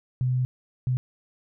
sine tone bursts at uneven times, 126.9 Hz, B2, 47 cents sharp, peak -21 dBFS, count 2, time 0.21-0.45 / 0.87-0.97 s, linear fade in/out 0 ms, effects none

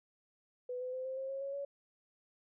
sine tone with pitch steps, 497.5 / 506.2 / 515 / 524 / 533.2 / 542.5 / 552 / 561.7 Hz, B4 / B4 / C5 / C5 / C5 / C#5 / C#5 / C#5, +13 / +43 / -28 / +2 / +33 / -37 / -7 / +23 cents, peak -37 dBFS, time 0.69-1.65 s, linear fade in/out 5 ms, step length 120 ms, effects none

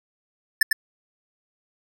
square tone with echo, 1760 Hz, A6, in tune, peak -14 dBFS, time 0.61-0.63 s, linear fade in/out 5 ms, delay 100 ms, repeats 1, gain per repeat -4 dB, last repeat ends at 0.73 s, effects none

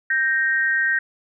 sine tone pair together, 1568 / 1864.7 Hz, G6 / A#6, 0 / 0 cents, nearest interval minor third, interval 300 cents, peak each -20 dBFS, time 0.1-0.99 s, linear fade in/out 5 ms, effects none

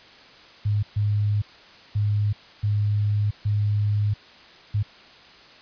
sine tone bursts at uneven times, 103.83 Hz, G#2, in tune, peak -19 dBFS, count 6, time 0.65-0.83 / 0.96-1.42 / 1.95-2.33 / 2.63-3.31 / 3.45-4.14 / 4.74-4.83 s, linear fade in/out 10 ms, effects white hiss -48 dBFS RMS until 5.61 s + resampled to 11025 Hz

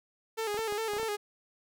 sawtooth tone with vibrato, 430 Hz, A4, 40 cents flat, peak -27 dBFS, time 0.37-1.17 s, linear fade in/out 20 ms, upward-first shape square, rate 4.9 Hz, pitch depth 66 cents each way
clicks, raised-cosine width 1 ms, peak -28 dBFS, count 7, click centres 0.544 / 0.591 / 0.724 / 0.935 / 0.967 / 0.998 / 1.031 s
effects none

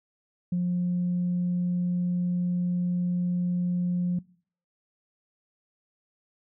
sine tone, 177.6 Hz, F3, 29 cents sharp, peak -22 dBFS, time 0.52-4.19 s, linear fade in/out 5 ms, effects noise-tail reverb RT60 0.5 s tail -23 dB re dry + tanh soft clip ceiling -20 dBFS

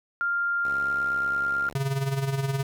sine tone, 1396.9 Hz, F6, in tune, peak -23 dBFS, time 0.21-1.69 s, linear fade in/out 0 ms
5% pulse tone with vibrato, 68.2 Hz, C#2, 28 cents flat, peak -30 dBFS, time 0.64-1.74 s, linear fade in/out 10 ms, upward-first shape square, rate 19 Hz, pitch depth 250 cents each way
square tone with tremolo, 136.6 Hz, C#3, 25 cents flat, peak -23 dBFS, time 1.75-2.63 s, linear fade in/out 2 ms, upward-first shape sine, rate 19 Hz, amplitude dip 60%
effects none

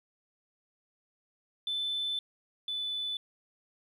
sine tone pair in turn, 3520 / 3492 Hz, A7 / A7, 0 / -14 cents, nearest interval unison, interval 14 cents, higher first, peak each -29 / -31 dBFS, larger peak first, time 1.67-2.19 / 2.68-3.17 s, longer first, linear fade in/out 2 ms, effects tanh soft clip ceiling -26 dBFS + 11-bit

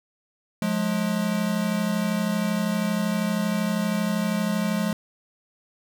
square tone pair together, 178.5 / 211.2 Hz, F3 / G#3, +38 / +29 cents, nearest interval minor third, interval 291 cents, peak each -27 / -25 dBFS, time 0.62-4.93 s, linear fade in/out 2 ms, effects none

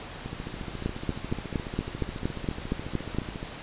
two click trains, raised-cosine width 3 ms, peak -13 / -22 dBFS, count 11 / 46, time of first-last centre 0.86-3.186 / 0.26-3.429 s, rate 4.3 / 14.2 Hz, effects pink hiss -40 dBFS RMS until 3.62 s + resampled to 8000 Hz

